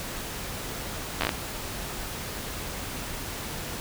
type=slowing click train; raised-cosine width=0.3 ms; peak=-8 dBFS; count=6; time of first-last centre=1.21-1.292 s; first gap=11 ms; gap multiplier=1.2; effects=pink hiss -35 dBFS RMS until 3.8 s